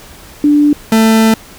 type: tone pair in turn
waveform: sine / 40% pulse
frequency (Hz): 293.7 / 222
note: D4 / A3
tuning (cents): 0 / +16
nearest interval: perfect fourth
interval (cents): 484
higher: first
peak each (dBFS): -5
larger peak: neither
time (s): 0.44-0.73 / 0.92-1.34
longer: second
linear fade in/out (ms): 2
effects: pink hiss -36 dBFS RMS until 1.58 s